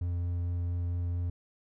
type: tone with vibrato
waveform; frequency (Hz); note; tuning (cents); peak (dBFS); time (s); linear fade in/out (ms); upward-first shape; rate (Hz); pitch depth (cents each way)
triangle; 87.31; F2; 0; -27; 0.01-1.3; 5; triangle; 4.4; 10
effects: none